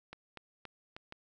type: clicks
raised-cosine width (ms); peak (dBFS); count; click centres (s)
0.3; -29; 5; 0.13 / 0.373 / 0.653 / 0.965 / 1.124
effects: none